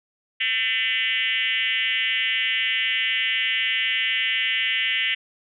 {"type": "tone with frequency modulation", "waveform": "sine", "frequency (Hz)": 2489, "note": "D#7", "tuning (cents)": 0, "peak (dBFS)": -20, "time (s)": [0.4, 5.15], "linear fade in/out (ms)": 10, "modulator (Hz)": 231, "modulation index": 2.9, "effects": []}